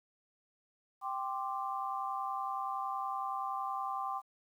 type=chord; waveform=sine; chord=G suspended fourth; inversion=none; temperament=just; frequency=784 / 1045.3 / 1176 Hz; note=G5 / C6 / D6; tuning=0 / -2 / +2 cents; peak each=-38 / -39 / -39 dBFS; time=1.01-4.22 s; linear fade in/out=50 ms; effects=11-bit